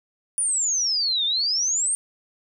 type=exponential two-way sweep; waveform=sine; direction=down then up; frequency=9700 to 3524 to 8960 Hz; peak=-20 dBFS; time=0.38-1.95 s; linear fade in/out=0 ms; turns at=1.25 s; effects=none